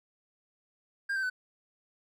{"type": "tone with pitch steps", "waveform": "triangle", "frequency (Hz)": [1603, 1553.8, 1506.1], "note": ["G6", "G6", "F#6"], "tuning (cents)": [38, -16, 30], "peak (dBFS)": -27, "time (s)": [1.09, 1.3], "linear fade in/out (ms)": 10, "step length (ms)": 70, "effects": []}